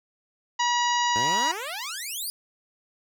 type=harmonic tone; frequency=964 Hz; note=B5; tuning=42 cents flat; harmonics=1 / 2 / 3 / 4 / 5 / 6 / 7; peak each=-23 / -29 / -31 / -34 / -35 / -36 / -35 dBFS; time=0.59-1.52 s; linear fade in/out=10 ms
type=exponential sweep; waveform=10% pulse; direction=up; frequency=103.83 to 5040 Hz; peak=-23 dBFS; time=1.16-2.3 s; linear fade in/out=0 ms
effects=none